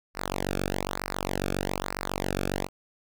sawtooth tone with flanger, 47.32 Hz, F#1, 40 cents sharp, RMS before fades -31 dBFS, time 0.14-2.69 s, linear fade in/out 50 ms, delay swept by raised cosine 0.29 to 1.02 ms, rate 1.1 Hz, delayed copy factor -0.95, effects none

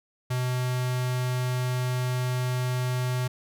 square tone with notch filter, 126 Hz, B2, 35 cents sharp, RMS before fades -27 dBFS, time 0.3-3.28 s, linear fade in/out 10 ms, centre 280 Hz, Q 0.98, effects none

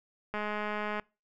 click train, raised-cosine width 0.5 ms, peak -20 dBFS, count 139, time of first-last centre 0.34-0.997 s, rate 210 Hz, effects noise-tail reverb RT60 0.3 s tail -25 dB re dry

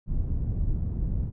pink low-pass noise, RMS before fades -27 dBFS, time 0.06-1.32 s, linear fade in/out 50 ms, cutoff 130 Hz, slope 12 dB/octave, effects none

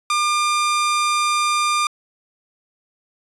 sawtooth tone, 1200 Hz, D6, 37 cents sharp, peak -13 dBFS, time 0.1-1.87 s, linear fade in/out 2 ms, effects resampled to 24000 Hz

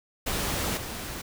pink noise with level steps, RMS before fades -29 / -36 dBFS, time 0.26-1.22 s, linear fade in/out 10 ms, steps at 0.77 s, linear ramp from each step 2 ms, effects none

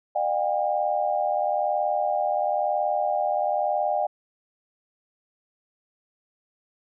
sine tone cluster, 604 / 722 / 803 Hz, D5 / F#5 / G5, +48 / -43 / +41 cents, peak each -26 dBFS, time 0.15-4.07 s, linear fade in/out 10 ms, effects none

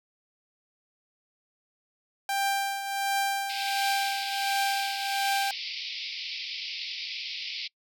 sawtooth tone with tremolo, 790 Hz, G5, 13 cents sharp, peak -20 dBFS, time 2.29-5.51 s, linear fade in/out 2 ms, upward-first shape triangle, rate 1.4 Hz, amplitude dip 65%
white band-pass noise, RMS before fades -36 dBFS, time 3.49-7.68 s, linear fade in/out 10 ms, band 2100 to 5200 Hz, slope 96 dB/octave
effects noise-tail reverb RT60 0.1 s tail -25 dB re dry

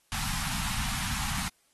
pink band-stop noise, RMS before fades -32 dBFS, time 0.12-1.48 s, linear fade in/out 0 ms, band 240 to 780 Hz, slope 48 dB/octave, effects white hiss -68 dBFS RMS until 1.73 s + AAC 32 kbps

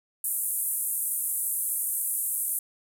pink band-pass noise, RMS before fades -29 dBFS, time 0.24-2.59 s, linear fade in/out 2 ms, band 8900 to 14000 Hz, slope 48 dB/octave, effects none

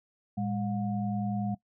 sine tone cluster, 112.7 / 203.3 / 718 Hz, A2 / G#3 / F5, +42 / -37 / +48 cents, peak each -35 / -30 / -38 dBFS, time 0.37-1.55 s, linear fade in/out 10 ms, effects noise-tail reverb RT60 0.1 s tail -19 dB re dry

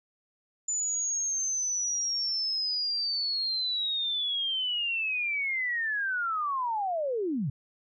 sine linear sweep, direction down, 7040 to 116.54 Hz, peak -27 dBFS, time 0.68-7.5 s, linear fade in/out 5 ms, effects none

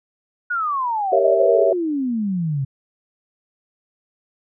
sine exponential sweep, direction down, 1480 to 130.81 Hz, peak -19 dBFS, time 0.5-2.65 s, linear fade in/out 10 ms
sine chord, G diminished seventh, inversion none, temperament equal, 392 / 466.2 / 554.4 / 659.3 Hz, G4 / Bb4 / Db5 / Fb5, 0 / 0 / 0 / 0 cents, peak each -20 / -21 / -18 / -17 dBFS, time 1.12-1.73 s, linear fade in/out 5 ms
effects none

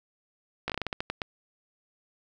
slowing click train, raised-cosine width 0.3 ms, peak -14 dBFS, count 11, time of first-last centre 0.68-1.218 s, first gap 17 ms, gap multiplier 1.24, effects none

